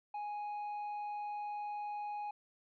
sine tone with tanh clipping, 830.6 Hz, G#5, in tune, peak -39 dBFS, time 0.14-2.31 s, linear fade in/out 5 ms, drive 4 dB, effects none

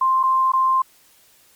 sine tone with dropouts, 1049 Hz, C6, 4 cents sharp, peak -14 dBFS, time 0.01-0.82 s, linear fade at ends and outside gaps 5 ms, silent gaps 0.231-0.235 / 0.52-0.534 s, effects white hiss -54 dBFS RMS until 1.55 s + MP3 96 kbps

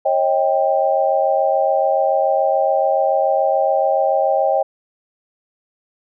sine tone cluster, 544 / 631 / 788 Hz, C#5 / D#5 / G5, -33 / +24 / +9 cents, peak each -18 dBFS, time 0.05-4.63 s, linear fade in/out 10 ms, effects none

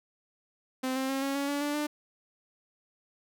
sawtooth tone with pitch steps, 259.3 / 264.4 / 269.7 / 275 / 280.5 / 286.1 / 291.7 / 297.5 Hz, C4 / C4 / C#4 / C#4 / C#4 / D4 / D4 / D4, -15 / +18 / -47 / -14 / +21 / -45 / -12 / +22 cents, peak -25 dBFS, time 0.83-1.87 s, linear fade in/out 10 ms, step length 130 ms, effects none

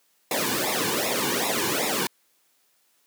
pink noise with flanger, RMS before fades -25 dBFS, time 0.31-2.07 s, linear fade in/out 2 ms, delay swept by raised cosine 0.65 to 1.57 ms, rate 2.6 Hz, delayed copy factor -1, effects white hiss -66 dBFS RMS until 3.06 s + high-pass 200 Hz 12 dB/octave

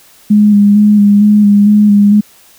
sine tone with vibrato, 206.4 Hz, G#3, 10 cents flat, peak -3 dBFS, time 0.3-2.21 s, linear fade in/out 10 ms, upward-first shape square, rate 2.2 Hz, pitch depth 22 cents each way, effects white hiss -43 dBFS RMS until 2.58 s

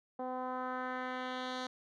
10% pulse tone with low-pass filter sweep, 254.7 Hz, C4, 46 cents flat, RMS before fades -39 dBFS, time 0.19-1.67 s, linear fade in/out 5 ms, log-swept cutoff 710 to 4800 Hz, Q 1.7, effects none

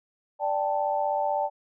sine chord, D suspended fourth, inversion none, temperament equal, 587.3 / 784 / 880 Hz, D5 / G5 / A5, 0 / 0 / 0 cents, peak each -28 dBFS, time 0.39-1.5 s, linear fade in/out 50 ms, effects none

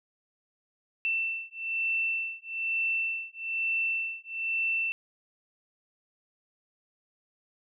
sine beating tone pair, 2678 / 2679.1 Hz, E7 / E7, +27 / +27 cents, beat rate 1.1 Hz, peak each -31 dBFS, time 1.05-4.92 s, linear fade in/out 0 ms, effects none

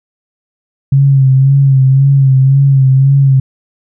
sine tone with vibrato, 135.4 Hz, C#3, 40 cents flat, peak -4 dBFS, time 0.92-3.4 s, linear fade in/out 5 ms, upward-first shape sine, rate 1.9 Hz, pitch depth 45 cents each way, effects none

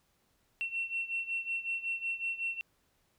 sine beating tone pair, 2711 / 2716.4 Hz, E7 / F7, +48 / -49 cents, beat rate 5.4 Hz, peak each -34 / -37 dBFS, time 0.61-2.61 s, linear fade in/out 0 ms, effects tanh soft clip ceiling -25 dBFS + pink hiss -73 dBFS RMS until 3.18 s

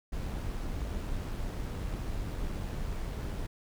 brown noise with amplitude modulation, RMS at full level -34 dBFS, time 0.12-3.47 s, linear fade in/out 10 ms, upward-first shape sine, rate 92 Hz, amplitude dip 25%, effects none

